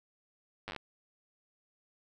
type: slowing click train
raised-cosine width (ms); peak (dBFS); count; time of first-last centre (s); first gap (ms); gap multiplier
0.3; -24; 8; 0.68-0.763; 9; 1.09
effects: none